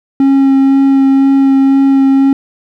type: tone with vibrato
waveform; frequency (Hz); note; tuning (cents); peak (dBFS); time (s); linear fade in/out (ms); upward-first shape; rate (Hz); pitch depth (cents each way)
triangle; 271.6; C#4; -35; -3; 0.2-2.33; 2; sine; 2; 10
effects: none